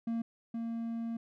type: tone pair in turn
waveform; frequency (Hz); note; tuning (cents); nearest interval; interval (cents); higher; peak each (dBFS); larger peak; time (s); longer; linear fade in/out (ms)
triangle; 230 / 230; A#3 / A#3; -23 / -23; unison; 0; neither; -29 / -32; first; 0.07-0.22 / 0.54-1.17; second; 5
effects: none